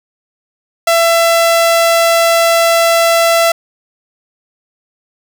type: tone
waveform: sawtooth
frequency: 670 Hz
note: E5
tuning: 28 cents sharp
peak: -4 dBFS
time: 0.87-3.52 s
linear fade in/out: 5 ms
effects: none

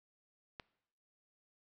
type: click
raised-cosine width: 0.3 ms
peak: -28 dBFS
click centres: 0.598 s
effects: noise-tail reverb RT60 0.8 s tail -22 dB re dry

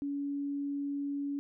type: tone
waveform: sine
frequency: 283.1 Hz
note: C#4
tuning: 37 cents sharp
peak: -32 dBFS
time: 0.02-1.39 s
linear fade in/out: 0 ms
effects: none

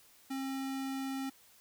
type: tone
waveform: square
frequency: 268.4 Hz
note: C4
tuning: 44 cents sharp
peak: -36 dBFS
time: 0.3-1.3 s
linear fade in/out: 10 ms
effects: white hiss -62 dBFS RMS until 1.6 s

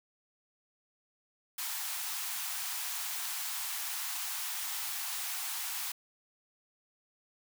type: high-pass noise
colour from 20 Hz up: white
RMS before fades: -37 dBFS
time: 1.58-5.92 s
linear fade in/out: 5 ms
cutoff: 720 Hz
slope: 96 dB/octave
effects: none

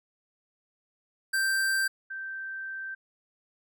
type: tone pair in turn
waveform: square / sine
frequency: 1568 / 1560.7 Hz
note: G6 / G6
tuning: 0 / -8 cents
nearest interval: unison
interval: 8 cents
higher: first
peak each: -25 / -34 dBFS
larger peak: first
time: 1.33-1.88 / 2.1-2.95 s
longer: second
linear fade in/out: 10 ms
effects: none

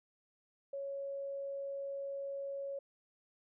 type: tone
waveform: sine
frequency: 554.4 Hz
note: C#5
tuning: in tune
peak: -38 dBFS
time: 0.73-2.79 s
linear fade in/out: 5 ms
effects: none

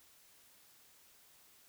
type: silence
effects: white hiss -64 dBFS RMS until 1.68 s

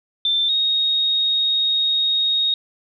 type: tone pair in turn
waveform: sine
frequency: 3560 / 3741 Hz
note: A7 / A#7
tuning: +20 / +5 cents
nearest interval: minor second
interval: 85 cents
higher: second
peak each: -16 dBFS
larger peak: neither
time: 0.25-0.49 / 0.49-2.54 s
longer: second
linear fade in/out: 2 ms
effects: none

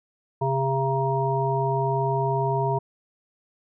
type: harmonic tone with a mistuned harmonic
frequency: 134.4 Hz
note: C3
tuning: 47 cents sharp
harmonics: 1 / 3 / 5 / 7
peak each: -25 / -27 / -29 / -26 dBFS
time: 0.41-2.79 s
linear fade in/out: 10 ms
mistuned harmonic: 5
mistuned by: +15 cents
effects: none

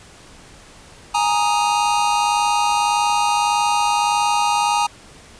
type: chord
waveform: square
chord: Ab suspended second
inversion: none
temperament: equal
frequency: 830.6 / 932.3 / 1244.5 Hz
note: Ab5 / Bb5 / Eb6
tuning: 0 / 0 / 0 cents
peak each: -20 / -20 / -24 dBFS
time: 1.14-4.87 s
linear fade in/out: 10 ms
effects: pink hiss -44 dBFS RMS until 5.39 s + resampled to 22050 Hz

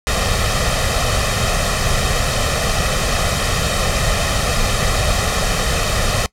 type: noise with comb filter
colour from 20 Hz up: pink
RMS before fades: -17 dBFS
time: 0.07-6.26 s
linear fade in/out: 0 ms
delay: 1.6 ms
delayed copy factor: +0.7
effects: noise-tail reverb RT60 0.1 s tail -22 dB re dry + low-pass 9000 Hz 12 dB/octave

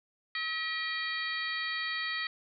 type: harmonic tone with a mistuned harmonic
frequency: 641 Hz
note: E5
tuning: 49 cents flat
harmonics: 2 / 3 / 4 / 5 / 6 / 7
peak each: -41 / -34 / -41 / -42 / -41 / -41 dBFS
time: 0.35-2.27 s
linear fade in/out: 2 ms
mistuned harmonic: 4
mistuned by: -110 cents
effects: none

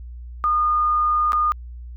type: tone with dropouts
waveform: sine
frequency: 1221 Hz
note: D#6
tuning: 33 cents flat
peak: -16 dBFS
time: 0.44-1.52 s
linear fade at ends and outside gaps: 0 ms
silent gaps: 1.321-1.331 s
effects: added 60 Hz sine -33 dBFS peak until 1.96 s

